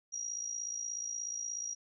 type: tone with amplitude modulation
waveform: sine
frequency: 5730 Hz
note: F8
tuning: 44 cents sharp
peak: -33 dBFS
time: 0.12-1.75 s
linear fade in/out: 20 ms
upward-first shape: sine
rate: 56.7 Hz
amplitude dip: 70%
effects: none